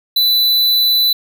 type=tone; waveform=square; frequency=3989 Hz; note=B7; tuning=17 cents sharp; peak=-11 dBFS; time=0.16-1.13 s; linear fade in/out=5 ms; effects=none